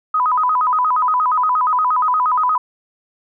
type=tone with vibrato; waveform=sine; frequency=1119 Hz; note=C#6; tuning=16 cents sharp; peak=-13 dBFS; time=0.14-2.58 s; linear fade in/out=5 ms; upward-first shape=square; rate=8.5 Hz; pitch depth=200 cents each way; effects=none